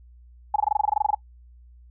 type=tone bursts; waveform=sine; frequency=840 Hz; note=G#5; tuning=19 cents sharp; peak=-16 dBFS; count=15; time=0.54-1.148 s; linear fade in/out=5 ms; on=20 ms; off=22 ms; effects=noise-tail reverb RT60 0.1 s tail -22 dB re dry + added 60 Hz sine -47 dBFS peak until 1.9 s